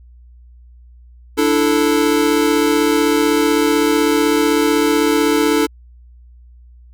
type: chord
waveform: square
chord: D suspended second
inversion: none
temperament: equal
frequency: 293.7 / 329.6 / 440 Hz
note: D4 / E4 / A4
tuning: 0 / 0 / 0 cents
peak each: -17 / -19 / -17 dBFS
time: 1.37-5.67 s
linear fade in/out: 20 ms
effects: added 60 Hz sine -40 dBFS peak until 6.93 s